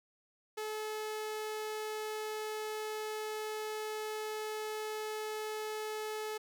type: tone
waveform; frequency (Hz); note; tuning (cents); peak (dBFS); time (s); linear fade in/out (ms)
sawtooth; 430.5; A4; -38; -33; 0.57-6.38; 10
effects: none